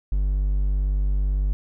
triangle tone, 49 Hz, G1, in tune, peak -17 dBFS, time 0.12-1.53 s, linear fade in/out 0 ms, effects none

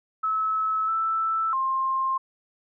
sine tone with pitch steps, 1297 / 1322 / 1059 Hz, E6 / E6 / C6, -28 / +5 / +21 cents, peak -22 dBFS, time 0.23-2.18 s, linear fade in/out 10 ms, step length 650 ms, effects none

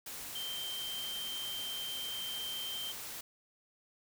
sine tone in noise, 3136 Hz, G7, in tune, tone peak -38 dBFS, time 0.35-2.92 s, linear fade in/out 5 ms, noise white, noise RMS -44 dBFS, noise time 0.06-3.21 s, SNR +3 dB, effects none

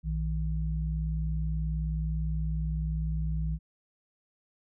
sine tone pair together, 59.26 / 158.2 Hz, A#1 / D#3, +29 / +29 cents, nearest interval octave + perfect fourth, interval 1700 cents, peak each -29 / -32 dBFS, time 0.03-3.59 s, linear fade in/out 50 ms, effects none

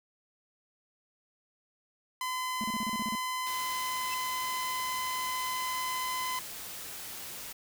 sawtooth tone, 1019 Hz, C6, 46 cents flat, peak -28 dBFS, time 2.21-6.39 s, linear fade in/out 2 ms
triangle tone bursts, 219.6 Hz, A3, 3 cents flat, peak -31 dBFS, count 9, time 2.61-3.151 s, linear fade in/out 0 ms, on 29 ms, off 35 ms
white noise, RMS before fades -42 dBFS, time 3.46-7.53 s, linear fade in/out 10 ms
sawtooth tone with exponential growth, 2637 Hz, E7, in tune, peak -30 dBFS, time 4.06-4.14 s, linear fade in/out 2 ms, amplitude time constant 16 ms
effects none

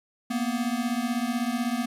square beating tone pair, 232.2 / 248.2 Hz, A#3 / B3, -7 / +9 cents, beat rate 16 Hz, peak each -29 dBFS, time 0.3-1.86 s, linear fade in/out 10 ms, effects resampled to 32000 Hz + 10-bit

